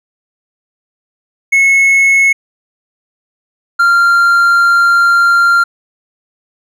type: tone pair in turn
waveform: triangle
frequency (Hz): 2188 / 1387.9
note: C#7 / F6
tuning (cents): -23 / -11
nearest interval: minor sixth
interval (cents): 788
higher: first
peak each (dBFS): -4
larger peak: neither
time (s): 1.52-2.33 / 3.79-5.64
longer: second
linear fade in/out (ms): 10
effects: none